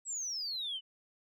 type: exponential sweep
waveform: sine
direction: down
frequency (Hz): 7902 to 2949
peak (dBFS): -34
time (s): 0.05-0.81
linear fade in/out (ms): 50
effects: tanh soft clip ceiling -31 dBFS